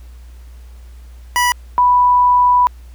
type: tone pair in turn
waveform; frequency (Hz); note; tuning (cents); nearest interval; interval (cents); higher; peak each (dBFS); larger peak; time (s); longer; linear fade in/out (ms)
25% pulse / sine; 979 / 986.9; B5 / B5; -15 / -2; unison; 13; second; -8; neither; 1.36-1.52 / 1.78-2.67; second; 0
effects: added 60 Hz sine -34 dBFS peak until 2.94 s + pink hiss -52 dBFS RMS until 2.94 s